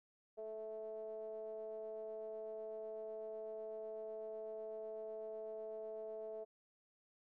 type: ring-modulated tone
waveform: triangle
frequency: 110 Hz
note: A2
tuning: in tune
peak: -39 dBFS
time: 0.37-6.45 s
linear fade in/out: 20 ms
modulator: 546 Hz
effects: none